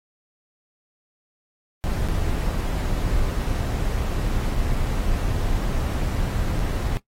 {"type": "noise with dropouts", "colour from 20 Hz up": "brown", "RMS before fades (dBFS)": -23, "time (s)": [1.84, 6.97], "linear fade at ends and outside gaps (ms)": 0, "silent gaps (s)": [[2.079, 2.086], [4.55, 4.554], [6.592, 6.596]], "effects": ["noise-tail reverb RT60 0.1 s tail -17 dB re dry", "AAC 48 kbps"]}